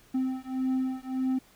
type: beating tone pair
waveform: triangle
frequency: 259.3 / 261 Hz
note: C4 / C4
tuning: -15 / -4 cents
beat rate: 1.7 Hz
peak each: -28 dBFS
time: 0.14-1.39 s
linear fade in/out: 10 ms
effects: pink hiss -59 dBFS RMS until 1.55 s